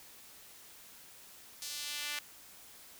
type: tone with high-pass filter sweep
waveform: sawtooth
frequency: 293.7 Hz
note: D4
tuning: in tune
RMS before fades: -40 dBFS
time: 1.62-2.19 s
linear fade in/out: 2 ms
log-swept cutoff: 5100 to 2100 Hz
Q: 1.2
effects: white hiss -55 dBFS RMS until 2.99 s